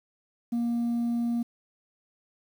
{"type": "tone", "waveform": "sine", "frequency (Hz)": 236, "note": "A#3", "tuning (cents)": 22, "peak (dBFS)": -22, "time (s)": [0.52, 1.43], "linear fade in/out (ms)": 10, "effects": ["tanh soft clip ceiling -24 dBFS", "9-bit"]}